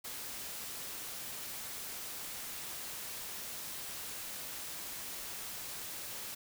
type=noise; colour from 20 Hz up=white; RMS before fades=-43 dBFS; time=0.04-6.35 s; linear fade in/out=10 ms; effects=none